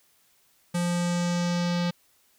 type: tone with low-pass filter sweep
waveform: square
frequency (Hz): 174.61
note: F3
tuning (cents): 0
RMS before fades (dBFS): -26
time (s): 0.74-1.91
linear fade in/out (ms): 10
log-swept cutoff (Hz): 9700 to 4400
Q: 2.1
effects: white hiss -64 dBFS RMS until 2.38 s